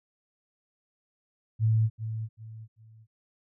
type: tone with echo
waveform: sine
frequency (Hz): 110.8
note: A2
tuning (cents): +13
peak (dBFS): -20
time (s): 1.59-1.9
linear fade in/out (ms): 50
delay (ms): 390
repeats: 3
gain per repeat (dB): -10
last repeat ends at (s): 3.07
effects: none